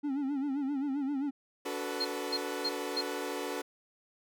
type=tone with vibrato; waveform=triangle; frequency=278.2 Hz; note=C#4; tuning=6 cents sharp; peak=-28 dBFS; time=0.03-1.31 s; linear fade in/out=20 ms; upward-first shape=sine; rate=7.6 Hz; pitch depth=100 cents each way
type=chord; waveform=sawtooth; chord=B minor seventh; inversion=first; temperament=equal with one note detuned; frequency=288.6 / 370 / 440 / 493.9 Hz; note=D4 / F#4 / A4 / B4; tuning=-30 / 0 / 0 / 0 cents; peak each=-36 dBFS; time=1.65-3.62 s; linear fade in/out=10 ms
type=tone bursts; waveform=sine; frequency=4213 Hz; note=C8; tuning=11 cents sharp; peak=-29 dBFS; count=4; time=2-3.014 s; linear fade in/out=10 ms; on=51 ms; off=270 ms
effects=none